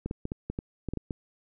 clicks, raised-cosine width 3 ms, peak -19 dBFS, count 10, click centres 0.06 / 0.111 / 0.254 / 0.319 / 0.5 / 0.589 / 0.887 / 0.936 / 0.973 / 1.108 s, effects none

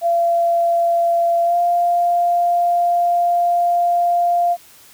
sine tone with pitch glide, 683 to 696.9 Hz, F5 to F5, -39 to -4 cents, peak -13 dBFS, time 0.01-4.57 s, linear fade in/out 50 ms, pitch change +35 cents, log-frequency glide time 1.44-1.56 s, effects white hiss -46 dBFS RMS until 4.93 s

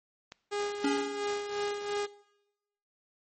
click, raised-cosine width 0.2 ms, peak -26 dBFS, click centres 0.321 s
sawtooth tone with tremolo, 409.8 Hz, G#4, 23 cents flat, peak -26 dBFS, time 0.51-2.07 s, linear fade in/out 20 ms, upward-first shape sine, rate 2.9 Hz, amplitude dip 55%
square tone with exponential decay, 281.9 Hz, C#4, 29 cents sharp, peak -25 dBFS, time 0.84-1.44 s, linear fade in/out 5 ms, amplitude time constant 130 ms
effects noise-tail reverb RT60 0.9 s tail -19 dB re dry + MP3 32 kbps

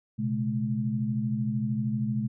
sine tone cluster, 121.6 / 134.6 / 213.3 Hz, B2 / C3 / G#3, -26 / +49 / +46 cents, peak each -31 / -32 / -28 dBFS, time 0.18-2.28 s, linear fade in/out 20 ms, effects none

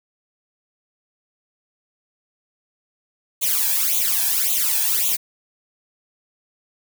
blue noise with flanger, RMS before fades -20 dBFS, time 3.41-5.17 s, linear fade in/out 20 ms, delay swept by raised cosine 0.29 to 1.24 ms, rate 1.8 Hz, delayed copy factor +1, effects none

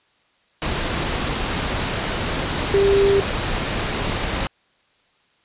sine tone in noise, 396.8 Hz, G4, 21 cents sharp, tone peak -13 dBFS, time 2.74-3.2 s, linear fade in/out 0 ms, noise pink, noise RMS -23 dBFS, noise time 0.62-4.47 s, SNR +7 dB, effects white hiss -61 dBFS RMS until 5.44 s + resampled to 8000 Hz

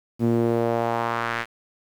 sawtooth tone with band-pass filter sweep, 116.54 Hz, A#2, in tune, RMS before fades -23 dBFS, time 0.19-1.46 s, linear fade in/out 50 ms, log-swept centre 250 to 1900 Hz, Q 1.8, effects 8-bit

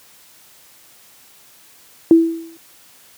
sine tone with exponential decay, 329.6 Hz, E4, in tune, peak -3 dBFS, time 2.11-2.57 s, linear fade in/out 1 ms, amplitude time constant 100 ms, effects white hiss -48 dBFS RMS until 3.17 s + high-pass 80 Hz 12 dB/octave

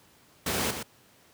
pink noise with echo, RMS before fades -28 dBFS, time 0.46-0.71 s, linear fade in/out 5 ms, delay 120 ms, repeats 1, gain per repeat -7 dB, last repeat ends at 0.83 s, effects pink hiss -59 dBFS RMS until 1.33 s + high-pass 100 Hz 12 dB/octave

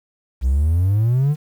triangle exponential sweep, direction up, 60.7 to 154.8 Hz, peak -11 dBFS, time 0.41-1.36 s, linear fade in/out 50 ms, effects tanh soft clip ceiling -8 dBFS + 8-bit

